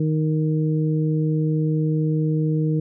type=harmonic tone; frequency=155.56 Hz; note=D#3; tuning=in tune; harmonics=1 / 2 / 3; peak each=-19 / -25 / -29 dBFS; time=0-2.8 s; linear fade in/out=5 ms; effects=none